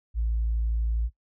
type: tone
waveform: sine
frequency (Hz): 56.2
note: A1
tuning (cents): +37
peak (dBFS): -22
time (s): 0.14-1.1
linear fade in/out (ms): 50
effects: noise-tail reverb RT60 0.1 s tail -18 dB re dry + tanh soft clip ceiling -19 dBFS